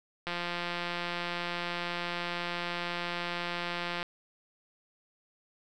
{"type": "click train", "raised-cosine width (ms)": 0.3, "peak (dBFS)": -18, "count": 655, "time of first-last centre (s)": [0.27, 4.029], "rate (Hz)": 174, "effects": []}